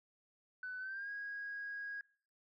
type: tone with pitch glide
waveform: sine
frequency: 1500 to 1645.2 Hz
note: F#6 to G#6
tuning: +23 to -17 cents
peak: -40 dBFS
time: 0.63-2.01 s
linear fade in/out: 2 ms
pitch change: +160 cents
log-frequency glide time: 0.78-1.1 s
effects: noise-tail reverb RT60 0.5 s tail -23 dB re dry + tanh soft clip ceiling -36 dBFS